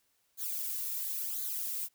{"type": "noise with flanger", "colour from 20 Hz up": "violet", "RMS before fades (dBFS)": -36, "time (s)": [0.37, 1.89], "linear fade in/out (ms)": 50, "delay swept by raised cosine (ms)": [0.36, 2.46], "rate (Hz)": 0.96, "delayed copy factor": -0.85, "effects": ["white hiss -74 dBFS RMS until 1.94 s"]}